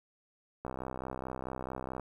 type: click train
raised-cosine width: 1 ms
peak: -24 dBFS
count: 88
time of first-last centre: 0.65-1.997 s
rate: 64.6 Hz
effects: 10-bit